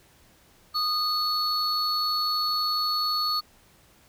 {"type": "tone pair together", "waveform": "triangle", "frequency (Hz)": [1237, 4408], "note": ["D#6", "C#8"], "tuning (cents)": [-10, -11], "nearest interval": "octave + minor seventh", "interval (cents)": 2199, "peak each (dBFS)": [-26, -24], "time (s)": [0.74, 3.41], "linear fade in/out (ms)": 20, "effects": ["pink hiss -58 dBFS RMS until 4.08 s"]}